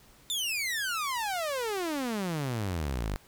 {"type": "exponential sweep", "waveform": "sawtooth", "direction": "down", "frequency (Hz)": [3629, 46.14], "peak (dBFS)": -26, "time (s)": [0.3, 3.16], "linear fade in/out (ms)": 0, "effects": ["pink hiss -58 dBFS RMS until 3.27 s"]}